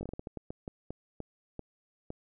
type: slowing click train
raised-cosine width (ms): 2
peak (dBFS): -25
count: 14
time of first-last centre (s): 0.01-2.104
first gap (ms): 20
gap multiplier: 1.31
effects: none